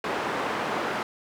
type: band-pass noise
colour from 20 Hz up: white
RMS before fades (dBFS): -29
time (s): 0.04-1.03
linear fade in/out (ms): 2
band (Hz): 190 to 1300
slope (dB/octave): 12
effects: none